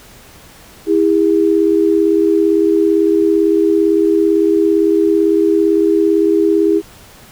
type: tone pair together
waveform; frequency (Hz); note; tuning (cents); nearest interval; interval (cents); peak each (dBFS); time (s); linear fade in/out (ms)
sine; 326.8 / 404.6; E4 / G#4; -15 / -45; major third; 370; -12; 0.86-6.82; 50
effects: pink hiss -41 dBFS RMS until 7.31 s